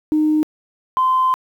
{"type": "tone pair in turn", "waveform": "sine", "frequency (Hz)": [307.2, 1033.3], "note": ["D#4", "C6"], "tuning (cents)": [-22, -22], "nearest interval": "octave + major sixth", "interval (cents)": 2100, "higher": "second", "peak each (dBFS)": -12, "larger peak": "neither", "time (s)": [[0.12, 0.43], [0.97, 1.34]], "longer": "second", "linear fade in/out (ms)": 0, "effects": ["tanh soft clip ceiling -8 dBFS", "8-bit"]}